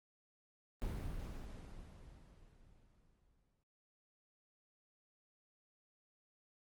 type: noise with exponential decay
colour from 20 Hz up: brown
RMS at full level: -39 dBFS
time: 0.82-3.63 s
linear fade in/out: 0 ms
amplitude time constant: 610 ms
effects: Opus 32 kbps